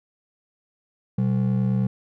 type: ring-modulated tone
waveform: triangle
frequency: 157.7 Hz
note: D#3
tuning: 24 cents sharp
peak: -14 dBFS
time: 1.18-1.87 s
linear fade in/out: 5 ms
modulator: 34.7 Hz
effects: none